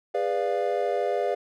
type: chord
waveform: triangle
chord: G# diminished seventh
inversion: none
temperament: equal with one note detuned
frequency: 408.2 / 493.9 / 587.3 / 698.5 Hz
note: G#4 / B4 / D5 / F5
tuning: -30 / 0 / 0 / 0 cents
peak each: -27 dBFS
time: 0.14-1.35 s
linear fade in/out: 10 ms
effects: none